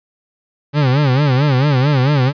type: tone with vibrato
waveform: 40% pulse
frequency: 137.4 Hz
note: C#3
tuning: 15 cents flat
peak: -10 dBFS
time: 0.73-2.33 s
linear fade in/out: 50 ms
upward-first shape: sine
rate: 4.5 Hz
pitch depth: 160 cents each way
effects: resampled to 11025 Hz